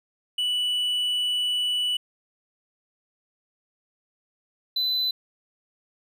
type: tone pair in turn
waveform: triangle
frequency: 2960 / 4013 Hz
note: F#7 / B7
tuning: 0 / +27 cents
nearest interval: perfect fourth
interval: 527 cents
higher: second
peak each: -21 dBFS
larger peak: neither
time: 0.38-1.97 / 4.76-5.11 s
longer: first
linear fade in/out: 5 ms
effects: none